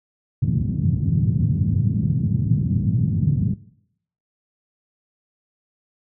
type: band-pass noise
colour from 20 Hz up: pink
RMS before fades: -20 dBFS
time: 0.42-3.54 s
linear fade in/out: 5 ms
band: 100 to 180 Hz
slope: 24 dB/octave
effects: noise-tail reverb RT60 0.7 s tail -18 dB re dry